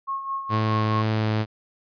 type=tone with tremolo; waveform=sine; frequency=1087 Hz; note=C#6; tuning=34 cents flat; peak=-24 dBFS; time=0.07-1.03 s; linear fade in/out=20 ms; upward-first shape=sine; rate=4.7 Hz; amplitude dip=60%
type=tone with vibrato; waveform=sawtooth; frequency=108.9 Hz; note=A2; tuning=17 cents flat; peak=-17 dBFS; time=0.49-1.46 s; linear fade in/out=50 ms; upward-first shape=triangle; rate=2.1 Hz; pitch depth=10 cents each way
effects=resampled to 11025 Hz